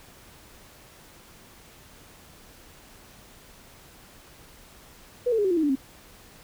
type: tone with pitch steps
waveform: sine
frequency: 490 / 449.3 / 412 / 377.8 / 346.5 / 317.7 / 291.4 / 267.2 Hz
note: B4 / A4 / G#4 / F#4 / F4 / D#4 / D4 / C4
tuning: -14 / +36 / -14 / +36 / -14 / +36 / -13 / +36 cents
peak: -20 dBFS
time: 5.26-5.756 s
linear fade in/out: 10 ms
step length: 62 ms
effects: pink hiss -51 dBFS RMS until 6.43 s